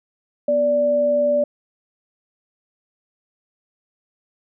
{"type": "tone pair together", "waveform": "sine", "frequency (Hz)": [245.5, 584], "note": ["B3", "D5"], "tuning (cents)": [-10, -10], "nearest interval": "octave + minor third", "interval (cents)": 1500, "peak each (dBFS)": [-27, -15], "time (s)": [0.48, 1.44], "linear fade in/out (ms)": 5, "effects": []}